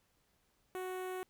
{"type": "tone with notch filter", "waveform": "sawtooth", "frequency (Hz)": 370, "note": "F#4", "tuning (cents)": 0, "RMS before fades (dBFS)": -41, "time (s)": [0.75, 1.23], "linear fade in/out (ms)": 0, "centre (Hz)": 4900, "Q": 0.67, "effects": ["pink hiss -75 dBFS RMS until 1.29 s"]}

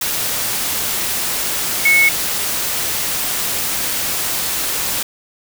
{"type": "tone in noise", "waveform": "sine", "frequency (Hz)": 2200, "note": "C#7", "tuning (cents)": -14, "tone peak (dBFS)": -9, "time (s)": [1.85, 2.09], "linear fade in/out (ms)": 5, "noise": "white", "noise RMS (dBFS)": -20, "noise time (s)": [0.01, 5.03], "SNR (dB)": 8, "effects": []}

